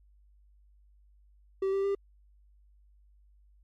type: tone with pitch steps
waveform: triangle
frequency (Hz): 386.3 / 391.7 / 397.2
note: G4 / G4 / G4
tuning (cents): -25 / -1 / +23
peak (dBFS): -24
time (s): 1.62-1.95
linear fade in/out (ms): 5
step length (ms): 110
effects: added 50 Hz sine -58 dBFS peak until 3.63 s + MP3 64 kbps